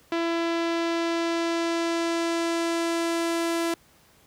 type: tone with low-pass filter sweep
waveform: sawtooth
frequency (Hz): 335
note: E4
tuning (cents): +28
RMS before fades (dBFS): -26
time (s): 0.12-3.74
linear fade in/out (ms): 2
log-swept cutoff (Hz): 3700 to 12000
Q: 0.91
effects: pink hiss -58 dBFS RMS until 4.26 s + high-pass 60 Hz 12 dB/octave